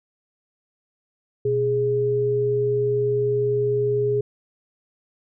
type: tone pair together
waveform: sine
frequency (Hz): 123.47 / 414.5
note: B2 / G#4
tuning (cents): 0 / -3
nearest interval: octave + major sixth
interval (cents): 2097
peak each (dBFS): -26 / -19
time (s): 1.45-4.21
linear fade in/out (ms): 5
effects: none